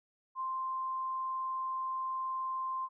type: tone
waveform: sine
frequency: 1046.5 Hz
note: C6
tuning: in tune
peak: -33 dBFS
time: 0.35-2.89 s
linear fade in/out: 50 ms
effects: none